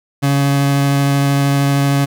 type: tone with vibrato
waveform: 30% pulse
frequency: 140 Hz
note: C#3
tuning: 18 cents sharp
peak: -9 dBFS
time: 0.22-2.06 s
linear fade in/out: 20 ms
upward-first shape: triangle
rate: 13 Hz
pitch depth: 10 cents each way
effects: none